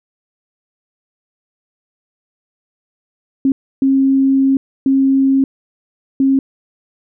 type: tone bursts at uneven times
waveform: sine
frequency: 269.5 Hz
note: C#4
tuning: 49 cents flat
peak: -9 dBFS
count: 4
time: 3.45-3.52 / 3.82-4.57 / 4.86-5.44 / 6.2-6.39 s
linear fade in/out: 2 ms
effects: none